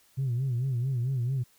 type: tone with vibrato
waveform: sine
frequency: 126.9 Hz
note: B2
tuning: 47 cents sharp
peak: -24 dBFS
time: 0.17-1.44 s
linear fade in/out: 20 ms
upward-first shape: sine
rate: 4.5 Hz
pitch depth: 130 cents each way
effects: tanh soft clip ceiling -23 dBFS + white hiss -63 dBFS RMS until 1.58 s